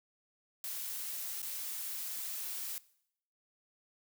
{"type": "noise with dropouts", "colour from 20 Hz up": "blue", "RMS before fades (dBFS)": -40, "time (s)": [0.64, 2.78], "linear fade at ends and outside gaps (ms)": 1, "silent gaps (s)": [1.419, 1.428], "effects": ["noise-tail reverb RT60 0.7 s tail -20 dB re dry"]}